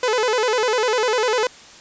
sawtooth tone with vibrato, 466.2 Hz, A#4, in tune, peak -13 dBFS, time 0.03-1.47 s, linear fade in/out 2 ms, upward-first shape square, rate 10 Hz, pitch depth 130 cents each way, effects white hiss -43 dBFS RMS until 1.8 s + resampled to 16000 Hz

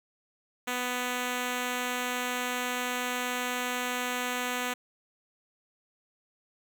5% pulse tone, 248.1 Hz, B3, 8 cents sharp, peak -18 dBFS, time 0.67-4.74 s, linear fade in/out 10 ms, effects none

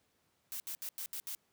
blue noise bursts at uneven times, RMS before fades -41 dBFS, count 6, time 0.52-0.6 / 0.67-0.75 / 0.82-0.89 / 0.98-1.06 / 1.13-1.2 / 1.27-1.35 s, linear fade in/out 0 ms, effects pink hiss -75 dBFS RMS until 1.52 s + high-pass 100 Hz 12 dB/octave

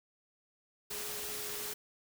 sine tone in noise, 418.9 Hz, G#4, 15 cents sharp, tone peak -48 dBFS, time 0.9-1.74 s, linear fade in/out 10 ms, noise white, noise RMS -40 dBFS, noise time 0.9-1.74 s, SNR -11 dB, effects none

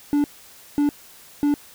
triangle tone bursts, 290.5 Hz, D4, 19 cents flat, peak -14 dBFS, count 3, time 0.13-1.54 s, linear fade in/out 0 ms, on 110 ms, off 540 ms, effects white hiss -47 dBFS RMS until 1.74 s

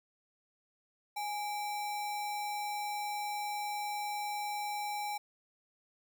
sine tone with sample-and-hold, 830 Hz, G#5, 1 cent flat, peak -34 dBFS, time 1.16-5.18 s, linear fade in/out 10 ms, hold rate 3150 Hz, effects none

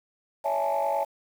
sine chord, A major seventh, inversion first, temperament equal with one note detuned, 560.8 / 659.3 / 830.6 / 880 Hz, C#5 / E5 / G#5 / A5, +20 / 0 / 0 / 0 cents, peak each -28 dBFS, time 0.44-1.05 s, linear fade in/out 20 ms, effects tanh soft clip ceiling -18 dBFS + 8-bit

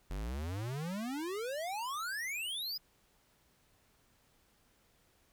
square exponential sweep, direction up, 43.65 to 5100 Hz, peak -37 dBFS, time 0.1-2.78 s, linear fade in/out 10 ms, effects pink hiss -70 dBFS RMS until 5.32 s

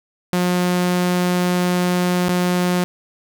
sawtooth tone with dropouts, 179 Hz, F3, 43 cents sharp, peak -12 dBFS, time 0.33-2.84 s, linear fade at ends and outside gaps 0 ms, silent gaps 2.283-2.292 s, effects none

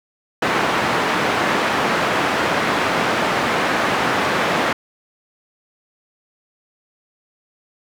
white band-pass noise, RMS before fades -19 dBFS, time 0.42-4.73 s, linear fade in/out 5 ms, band 150 to 1600 Hz, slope 12 dB/octave, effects none

